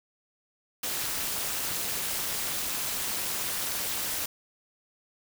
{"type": "noise with amplitude modulation", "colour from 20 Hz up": "white", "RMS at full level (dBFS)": -28, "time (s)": [0.83, 4.26], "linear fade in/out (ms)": 5, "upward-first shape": "sine", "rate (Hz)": 224, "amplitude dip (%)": 75, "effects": []}